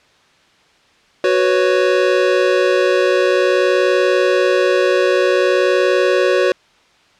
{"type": "chord", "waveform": "square", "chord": "F# suspended fourth", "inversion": "none", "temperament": "equal", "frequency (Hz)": [370, 493.9, 554.4], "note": ["F#4", "B4", "C#5"], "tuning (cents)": [0, 0, 0], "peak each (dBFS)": [-16, -18, -17], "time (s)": [1.24, 6.52], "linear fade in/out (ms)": 2, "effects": ["white hiss -52 dBFS RMS until 7.19 s", "low-pass 4000 Hz 12 dB/octave"]}